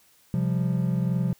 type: chord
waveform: triangle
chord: C suspended fourth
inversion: none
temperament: just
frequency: 130.81 / 174.42 / 196.22 Hz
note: C3 / F3 / G3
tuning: 0 / -2 / +2 cents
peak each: -24 / -23 / -29 dBFS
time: 0.34-1.33 s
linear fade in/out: 0 ms
effects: white hiss -60 dBFS RMS until 1.39 s